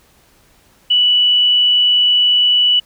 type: tone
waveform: sine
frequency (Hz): 2957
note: F#7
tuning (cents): -2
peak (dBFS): -9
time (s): 0.9-2.8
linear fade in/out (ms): 10
effects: pink hiss -52 dBFS RMS until 2.85 s